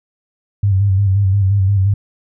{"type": "tone with vibrato", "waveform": "sine", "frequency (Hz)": 98, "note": "G2", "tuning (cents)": 0, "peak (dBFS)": -10, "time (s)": [0.63, 1.94], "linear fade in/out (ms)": 5, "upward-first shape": "square", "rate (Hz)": 5.7, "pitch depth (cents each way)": 50, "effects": []}